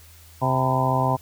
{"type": "harmonic tone with a mistuned harmonic", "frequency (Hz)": 130.81, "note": "C3", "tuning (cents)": 0, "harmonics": [1, 2, 3, 4, 5, 6, 7, 8], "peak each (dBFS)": [-23, -29, -33, -31, -27, -27, -26, -26], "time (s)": [0.41, 1.17], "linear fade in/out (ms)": 20, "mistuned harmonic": 8, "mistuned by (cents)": -75, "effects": ["added 82 Hz sine -48 dBFS peak until 1.21 s", "white hiss -51 dBFS RMS until 1.21 s"]}